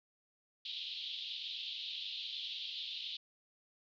pink band-pass noise, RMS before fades -43 dBFS, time 0.65-3.17 s, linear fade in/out 5 ms, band 3100 to 4000 Hz, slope 48 dB/octave, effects none

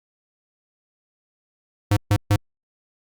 square tone bursts, 102.8 Hz, G#2, 17 cents flat, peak -15 dBFS, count 3, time 1.91-2.361 s, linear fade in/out 5 ms, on 57 ms, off 140 ms, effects Opus 48 kbps

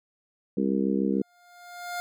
harmonic tone, 66.8 Hz, C2, 36 cents sharp, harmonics 3 / 4 / 5 / 6 / 7, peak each -26 / -28 / -30 / -32 / -33 dBFS, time 0.57-1.22 s, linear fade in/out 5 ms
25% pulse tone with exponential growth, 706 Hz, F5, 19 cents sharp, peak -25 dBFS, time 1.12-2 s, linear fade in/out 0 ms, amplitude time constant 190 ms
effects none

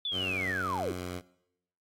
sine linear sweep, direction down, 3527 to 311.1 Hz, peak -30 dBFS, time 0.05-0.92 s, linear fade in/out 2 ms
10% pulse tone with pitch glide, 93.1 to 89.62 Hz, F#2 to F2, +11 to +45 cents, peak -27 dBFS, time 0.11-1.22 s, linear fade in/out 50 ms, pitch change -66 cents, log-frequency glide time 0.62-1.06 s
effects noise-tail reverb RT60 0.8 s tail -21 dB re dry + AAC 48 kbps

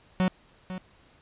45% pulse tone with echo, 185 Hz, F#3, in tune, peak -21 dBFS, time 0.2-0.28 s, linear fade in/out 0 ms, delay 500 ms, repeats 1, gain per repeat -12 dB, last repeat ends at 0.78 s, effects pink hiss -59 dBFS RMS until 1.21 s + resampled to 8000 Hz

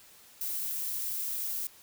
violet noise, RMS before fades -34 dBFS, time 0.41-1.67 s, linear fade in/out 2 ms, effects white hiss -56 dBFS RMS until 1.82 s

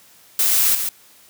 blue noise with echo, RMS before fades -17 dBFS, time 0.39-0.75 s, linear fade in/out 2 ms, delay 140 ms, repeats 1, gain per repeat -6 dB, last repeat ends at 0.89 s, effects white hiss -50 dBFS RMS until 1.29 s + high-pass 60 Hz 12 dB/octave

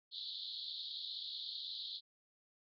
white band-pass noise, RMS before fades -45 dBFS, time 0.11-2.01 s, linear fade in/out 50 ms, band 3400 to 4400 Hz, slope 96 dB/octave, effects none

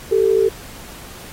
sine tone pair together, 389 / 442.4 Hz, G4 / A4, -13 / +9 cents, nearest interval major second, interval 222 cents, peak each -15 dBFS, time 0.11-0.49 s, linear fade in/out 10 ms, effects pink hiss -38 dBFS RMS until 1.32 s + AAC 48 kbps

